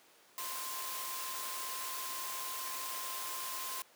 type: tone in noise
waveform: sine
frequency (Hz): 1046.5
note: C6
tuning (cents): 0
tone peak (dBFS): -44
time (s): 0.38-3.82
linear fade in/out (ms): 0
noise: white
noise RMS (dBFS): -41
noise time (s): 0.38-3.82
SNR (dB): -6
effects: pink hiss -62 dBFS RMS until 3.95 s + high-pass 400 Hz 12 dB/octave